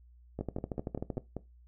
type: two click trains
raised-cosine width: 2 ms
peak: -21 / -23 dBFS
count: 11 / 6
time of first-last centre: 0.41-1.179 / 0.39-1.367 s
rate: 13 / 5.12 Hz
effects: noise-tail reverb RT60 0.2 s tail -17 dB re dry + added 60 Hz sine -55 dBFS peak until 1.67 s